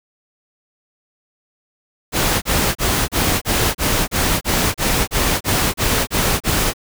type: noise bursts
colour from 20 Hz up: pink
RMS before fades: -17 dBFS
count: 14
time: 2.12-6.736 s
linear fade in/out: 50 ms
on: 300 ms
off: 32 ms
effects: none